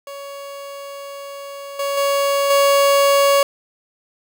30% pulse tone with level steps, 560 Hz, C#5, 18 cents sharp, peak -28 / -17 / -13 / -9 dBFS, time 0.07-3.43 s, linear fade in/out 2 ms, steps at 1.79 / 1.97 / 2.5 s, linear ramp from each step 5 ms, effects none

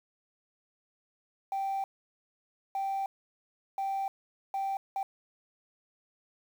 sine tone bursts at uneven times, 781 Hz, G5, 7 cents flat, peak -28 dBFS, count 5, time 1.52-1.84 / 2.75-3.06 / 3.78-4.08 / 4.54-4.77 / 4.96-5.03 s, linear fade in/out 2 ms, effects tanh soft clip ceiling -26 dBFS + 9-bit

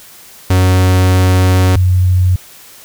45% pulse / sine tone pair in turn, 92.5 / 91.33 Hz, F#2 / F#2, 0 / -22 cents, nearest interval unison, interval 22 cents, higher first, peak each -7 dBFS, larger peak neither, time 0.5-1.76 / 1.76-2.36 s, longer first, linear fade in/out 5 ms, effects white hiss -38 dBFS RMS until 2.84 s

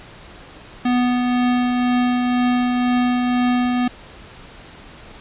square tone with tremolo, 246.9 Hz, B3, in tune, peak -15 dBFS, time 0.85-3.88 s, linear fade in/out 5 ms, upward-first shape triangle, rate 2 Hz, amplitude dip 30%, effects pink hiss -41 dBFS RMS until 5.2 s + resampled to 8000 Hz

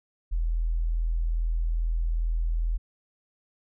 sine tone, 41.2 Hz, E1, in tune, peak -23 dBFS, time 0.31-2.78 s, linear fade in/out 20 ms, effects none

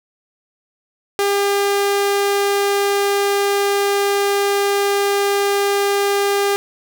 sawtooth tone, 401.6 Hz, G4, 42 cents sharp, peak -11 dBFS, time 1.19-6.56 s, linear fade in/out 0 ms, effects none

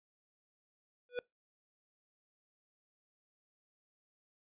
square tone with exponential growth, 491.2 Hz, B4, 9 cents flat, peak -31 dBFS, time 1.09-1.19 s, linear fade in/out 1 ms, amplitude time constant 21 ms, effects noise-tail reverb RT60 0.2 s tail -25 dB re dry + resampled to 8000 Hz

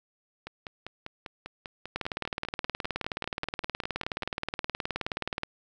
two click trains, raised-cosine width 0.3 ms, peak -22 / -14 dBFS, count 20 / 67, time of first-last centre 0.47-4.232 / 1.96-5.434 s, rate 5.05 / 19 Hz, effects none

